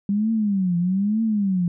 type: tone with vibrato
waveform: sine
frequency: 197 Hz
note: G3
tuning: 9 cents sharp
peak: -18 dBFS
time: 0.09-1.68 s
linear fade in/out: 2 ms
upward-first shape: triangle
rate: 1.1 Hz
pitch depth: 250 cents each way
effects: none